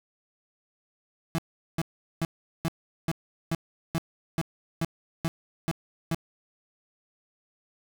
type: tone bursts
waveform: 35% pulse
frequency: 164.81 Hz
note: E3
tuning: in tune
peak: -23 dBFS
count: 12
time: 1.35-6.146 s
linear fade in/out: 0 ms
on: 33 ms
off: 400 ms
effects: none